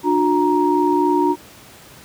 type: tone cluster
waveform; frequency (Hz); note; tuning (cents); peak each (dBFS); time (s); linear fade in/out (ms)
sine; 296.7 / 360.3 / 937; D4 / F#4 / A#5; +18 / -46 / +9; -18; 0.03-1.36; 50
effects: pink hiss -43 dBFS RMS until 2.04 s + high-pass 80 Hz 12 dB/octave